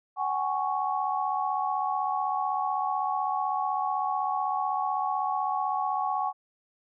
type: chord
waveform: sine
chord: F# suspended second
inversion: none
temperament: equal with one note detuned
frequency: 754.7 / 830.6 / 1108.7 Hz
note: F#5 / G#5 / C#6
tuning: +34 / 0 / 0 cents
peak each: -30 dBFS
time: 0.16-6.33 s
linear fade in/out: 50 ms
effects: none